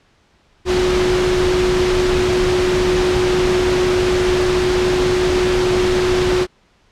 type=tone in noise; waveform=sine; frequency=364.9 Hz; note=F#4; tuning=24 cents flat; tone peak=-14 dBFS; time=0.65-6.47 s; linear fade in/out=50 ms; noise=pink; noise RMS=-20 dBFS; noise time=0.65-6.47 s; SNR=+3 dB; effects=pink hiss -56 dBFS RMS until 6.91 s + low-pass 5000 Hz 12 dB/octave